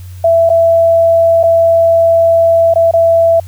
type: tone with dropouts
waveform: sine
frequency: 665 Hz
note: E5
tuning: 15 cents sharp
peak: -5 dBFS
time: 0.24-3.4 s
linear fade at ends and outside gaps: 5 ms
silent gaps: 0.493-0.5 / 1.431-1.436 / 2.739-2.757 / 2.912-2.936 s
effects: added 91 Hz sine -26 dBFS peak until 3.47 s + white hiss -44 dBFS RMS until 3.47 s